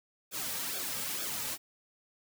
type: noise with flanger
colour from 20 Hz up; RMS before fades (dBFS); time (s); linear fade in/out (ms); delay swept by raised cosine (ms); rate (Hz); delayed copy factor
white; -36; 0.31-1.58; 50; 1 to 2.9; 2.2; -0.65
effects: none